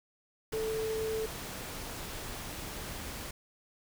sine tone in noise, 440.6 Hz, A4, 2 cents sharp, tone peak -31 dBFS, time 0.53-1.26 s, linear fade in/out 5 ms, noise pink, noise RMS -41 dBFS, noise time 0.52-3.31 s, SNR +7 dB, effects none

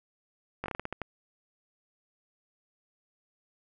slowing click train, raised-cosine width 0.5 ms, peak -19 dBFS, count 9, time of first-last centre 0.64-1.017 s, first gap 19 ms, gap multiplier 1.25, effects none

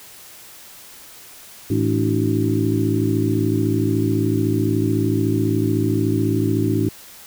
harmonic tone with a mistuned harmonic, 53.8 Hz, A1, 38 cents flat, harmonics 2 / 3 / 4 / 5 / 6 / 7, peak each -21 / -27 / -26 / -22 / -23 / -25 dBFS, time 1.7-6.89 s, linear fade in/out 5 ms, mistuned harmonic 5, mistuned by +110 cents, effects white hiss -42 dBFS RMS until 7.26 s

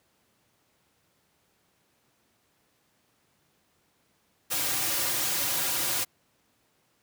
white noise with comb filter, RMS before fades -28 dBFS, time 4.5-6.05 s, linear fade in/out 20 ms, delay 4.6 ms, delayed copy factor -0.7, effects pink hiss -69 dBFS RMS until 7.02 s + high-pass 100 Hz 12 dB/octave

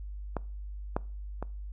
clicks, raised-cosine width 1 ms, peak -17 / -14 / -21 dBFS, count 3, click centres 0.367 / 0.965 / 1.426 s, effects noise-tail reverb RT60 0.4 s tail -23 dB re dry + added 50 Hz sine -37 dBFS peak until 1.72 s

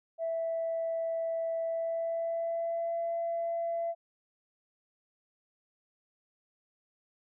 sine tone with pitch glide, 659.3 to 674.3 Hz, E5 to E5, 0 to +39 cents, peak -29 dBFS, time 0.18-3.95 s, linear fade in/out 50 ms, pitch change +39 cents, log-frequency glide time 1.64-3 s, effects tanh soft clip ceiling -25 dBFS

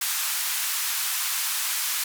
white band-pass noise, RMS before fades -27 dBFS, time 0.01-2.04 s, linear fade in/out 5 ms, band 970 to 16000 Hz, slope 24 dB/octave, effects none

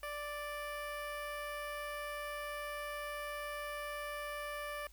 15% pulse tone with notch filter, 587.3 Hz, D5, in tune, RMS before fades -42 dBFS, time 0.03-4.87 s, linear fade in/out 2 ms, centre 6400 Hz, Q 1.4, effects added 50 Hz sine -57 dBFS peak until 4.92 s + white hiss -66 dBFS RMS until 4.92 s

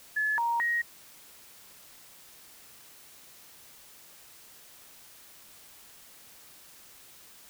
sine tone with pitch steps, 1716 / 936 / 1884 Hz, A6 / A#5 / A#6, -44 / +7 / +18 cents, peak -25 dBFS, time 0.16-0.82 s, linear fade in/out 10 ms, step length 220 ms, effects white hiss -53 dBFS RMS until 7.49 s

